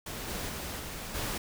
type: noise with level steps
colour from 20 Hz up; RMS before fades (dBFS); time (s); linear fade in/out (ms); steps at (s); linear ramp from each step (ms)
pink; -39 / -36 / -38 / -40 / -34; 0.06-1.38; 5; 0.27 / 0.48 / 0.78 / 1.14; 20
effects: none